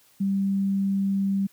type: tone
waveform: sine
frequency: 196 Hz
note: G3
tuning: in tune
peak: -21 dBFS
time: 0.2-1.47 s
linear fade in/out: 10 ms
effects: white hiss -59 dBFS RMS until 1.52 s + high-pass 60 Hz 12 dB/octave